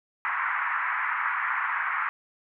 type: band-pass noise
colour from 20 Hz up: pink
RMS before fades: -28 dBFS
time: 0.25-2.09 s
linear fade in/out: 0 ms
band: 970 to 2100 Hz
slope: 48 dB/octave
effects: none